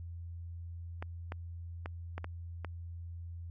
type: clicks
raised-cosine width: 0.5 ms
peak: -25 dBFS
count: 6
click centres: 1.025 / 1.321 / 1.859 / 2.18 / 2.244 / 2.647 s
effects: added 85 Hz sine -41 dBFS peak until 3.5 s